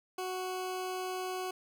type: tone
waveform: 20% pulse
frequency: 370 Hz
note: F#4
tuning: in tune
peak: -30 dBFS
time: 0.18-1.51 s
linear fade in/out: 5 ms
effects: none